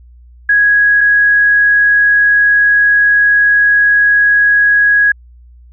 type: tone pair in turn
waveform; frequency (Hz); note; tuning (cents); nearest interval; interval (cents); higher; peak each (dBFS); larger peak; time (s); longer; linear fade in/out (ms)
sine; 1661.2 / 1661.2; G#6 / G#6; 0 / 0; unison; 0; neither; -6; neither; 0.49-1.01 / 1.01-5.12; second; 5
effects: added 60 Hz sine -37 dBFS peak until 5.72 s